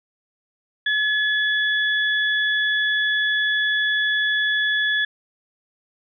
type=tone pair together; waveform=sine; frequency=1708 / 3416 Hz; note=G#6 / G#7; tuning=+48 / +48 cents; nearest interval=octave; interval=1200 cents; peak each=-19 / -24 dBFS; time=0.86-5.05 s; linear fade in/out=5 ms; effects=none